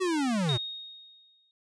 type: linear sweep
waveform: square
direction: down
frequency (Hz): 383.2 to 110.1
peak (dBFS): -26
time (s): 0-0.58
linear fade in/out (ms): 20
type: tone with exponential decay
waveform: sine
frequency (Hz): 3727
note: A#7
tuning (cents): -1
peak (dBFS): -27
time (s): 0.49-1.51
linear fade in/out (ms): 1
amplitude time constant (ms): 220
effects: resampled to 22050 Hz